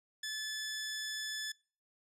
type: tone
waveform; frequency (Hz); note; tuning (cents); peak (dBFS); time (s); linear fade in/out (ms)
15% pulse; 1733; A6; -27; -31; 0.23-1.52; 5
effects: noise-tail reverb RT60 0.4 s tail -24 dB re dry + resampled to 32000 Hz